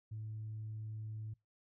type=tone; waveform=sine; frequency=108.7 Hz; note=A2; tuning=21 cents flat; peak=-40 dBFS; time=0.11-1.34 s; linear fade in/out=10 ms; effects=noise-tail reverb RT60 0.2 s tail -24 dB re dry + tanh soft clip ceiling -37 dBFS